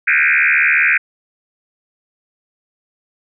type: tone with frequency modulation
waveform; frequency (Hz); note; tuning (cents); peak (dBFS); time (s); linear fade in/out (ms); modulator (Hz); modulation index
sine; 1984; B6; +7; -10; 0.07-0.98; 10; 74.6; 6.8
effects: none